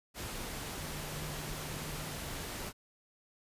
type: tone in noise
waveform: sine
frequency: 150.6 Hz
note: D3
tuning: 44 cents sharp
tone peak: -45 dBFS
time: 0.76-2.2 s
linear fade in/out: 50 ms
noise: pink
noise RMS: -41 dBFS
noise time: 0.14-2.73 s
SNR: -7 dB
effects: resampled to 32000 Hz

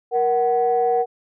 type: tone pair together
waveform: sine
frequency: 471.3 / 747 Hz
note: A#4 / F#5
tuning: +19 / +16 cents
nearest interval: minor sixth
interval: 797 cents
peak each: -18 dBFS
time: 0.11-1.06 s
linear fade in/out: 50 ms
effects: tanh soft clip ceiling -9 dBFS

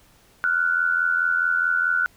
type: tone pair together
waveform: sine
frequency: 1400 / 1484.7 Hz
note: F6 / F#6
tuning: +4 / +6 cents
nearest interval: minor second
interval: 102 cents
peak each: -23 / -20 dBFS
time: 0.44-2.06 s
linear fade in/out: 0 ms
effects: pink hiss -56 dBFS RMS until 2.16 s

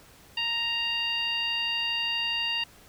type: harmonic tone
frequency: 932.3 Hz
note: A#5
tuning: in tune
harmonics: 1 / 2 / 3 / 4 / 5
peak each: -39 / -36 / -27 / -39 / -37 dBFS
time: 0.37-2.64 s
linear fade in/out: 5 ms
effects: pink hiss -54 dBFS RMS until 2.88 s

